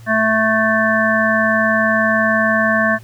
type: harmonic tone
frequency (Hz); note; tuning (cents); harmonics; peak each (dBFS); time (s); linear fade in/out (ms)
220; A3; 0; 1 / 3 / 5 / 7 / 8; -19 / -18 / -21 / -20 / -17; 0.06-2.99; 50
effects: added 114 Hz sine -36 dBFS peak until 3.03 s + pink hiss -48 dBFS RMS until 3.03 s